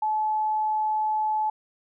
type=tone; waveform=sine; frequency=861 Hz; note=A5; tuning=38 cents flat; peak=-22 dBFS; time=0.02-1.5 s; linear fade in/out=5 ms; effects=none